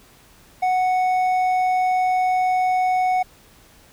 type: tone with hard clipping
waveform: sine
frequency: 739 Hz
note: F#5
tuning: 2 cents flat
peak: -18 dBFS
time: 0.62-3.23 s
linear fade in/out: 10 ms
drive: 5 dB
effects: pink hiss -51 dBFS RMS until 3.92 s